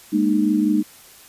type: chord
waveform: sine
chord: Ab suspended second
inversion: none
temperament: equal with one note detuned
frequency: 207.7 / 233.1 / 305.6 Hz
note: Ab3 / Bb3 / Eb4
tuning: 0 / 0 / -31 cents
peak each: -20 / -22 / -18 dBFS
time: 0.12-0.83 s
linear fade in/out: 20 ms
effects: white hiss -46 dBFS RMS until 1.28 s + resampled to 32000 Hz